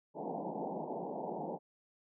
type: band-pass noise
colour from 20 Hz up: white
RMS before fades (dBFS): -40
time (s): 0.14-1.59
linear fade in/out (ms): 50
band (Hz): 150 to 910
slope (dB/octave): 96
effects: none